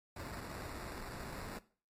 pink noise with sample-and-hold, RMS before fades -45 dBFS, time 0.16-1.59 s, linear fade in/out 5 ms, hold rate 3150 Hz, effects noise-tail reverb RT60 0.4 s tail -18 dB re dry + MP3 64 kbps

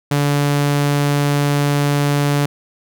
sawtooth tone, 144 Hz, D3, 34 cents flat, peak -10 dBFS, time 0.11-2.46 s, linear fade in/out 5 ms, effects none

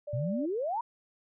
sine tone, 587.3 Hz, D5, in tune, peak -35 dBFS, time 0.07-0.46 s, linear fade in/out 10 ms
sine exponential sweep, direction up, 111.5 to 987.8 Hz, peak -29 dBFS, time 0.13-0.81 s, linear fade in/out 5 ms
effects none

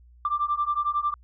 sine beating tone pair, 1174.7 / 1185.7 Hz, D6 / D6, 0 / +16 cents, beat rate 11 Hz, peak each -26 / -25 dBFS, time 0.25-1.14 s, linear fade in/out 2 ms, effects tanh soft clip ceiling -15 dBFS + added 60 Hz sine -50 dBFS peak until 1.23 s

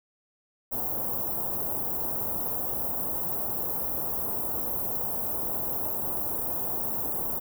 white band-stop noise, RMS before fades -30 dBFS, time 0.71-7.4 s, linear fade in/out 20 ms, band 940 to 14000 Hz, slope 24 dB/octave, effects none

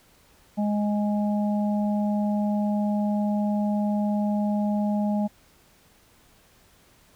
harmonic tone, 207.7 Hz, G#3, in tune, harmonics 1 / 3 / 4, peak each -22 / -32 / -34 dBFS, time 0.57-5.28 s, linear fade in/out 20 ms, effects pink hiss -58 dBFS RMS until 7.15 s

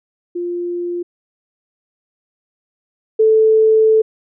sine tone pair in turn, 349.7 / 438.9 Hz, F4 / A4, +2 / -4 cents, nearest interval major third, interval 394 cents, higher second, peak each -19 / -8 dBFS, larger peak second, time 0.35-1.03 / 3.19-4.02 s, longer second, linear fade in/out 10 ms, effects none

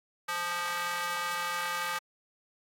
square tone with high-pass filter, 174.61 Hz, F3, in tune, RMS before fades -33 dBFS, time 0.28-1.99 s, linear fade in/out 10 ms, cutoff 1200 Hz, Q 1.9, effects AAC 64 kbps

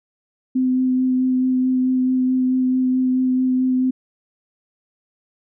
sine tone with vibrato, 256.4 Hz, C4, 35 cents flat, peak -15 dBFS, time 0.55-3.91 s, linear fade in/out 10 ms, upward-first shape sine, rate 4.6 Hz, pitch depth 11 cents each way, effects none

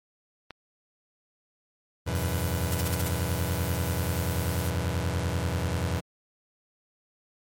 clicks, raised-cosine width 0.3 ms, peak -23 dBFS, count 2, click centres 0.507 / 2.244 s
sawtooth chord, E suspended second, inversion none, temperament just, 82.41 / 92.71 / 123.61 Hz, E2 / F#2 / B2, 0 / +4 / +2 cents, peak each -25 / -26 / -28 dBFS, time 2.06-6.01 s, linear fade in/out 20 ms
blue noise, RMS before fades -39 dBFS, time 2.15-4.7 s, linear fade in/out 2 ms
white noise bursts, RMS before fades -33 dBFS, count 6, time 2.72-3.083 s, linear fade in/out 2 ms, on 23 ms, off 45 ms
effects MP3 64 kbps

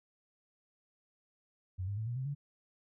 sine tone with pitch steps, 92.5 / 100.87 / 110 / 119.96 / 130.81 / 142.65 Hz, F#2 / G2 / A2 / B2 / C3 / C#3, 0 / +50 / 0 / -50 / 0 / +50 cents, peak -34 dBFS, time 1.78-2.35 s, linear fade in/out 20 ms, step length 95 ms, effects none

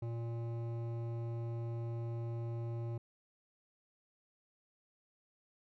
sine tone with hard clipping, 116.54 Hz, A#2, in tune, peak -39 dBFS, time 0.02-2.98 s, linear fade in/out 5 ms, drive 13 dB, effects none

